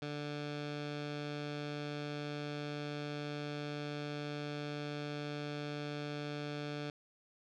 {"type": "tone with low-pass filter", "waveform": "15% pulse", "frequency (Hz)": 147, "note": "D3", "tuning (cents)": 2, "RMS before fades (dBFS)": -41, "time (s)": [0.02, 6.9], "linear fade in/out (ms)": 2, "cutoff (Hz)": 4100, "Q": 1.7, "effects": []}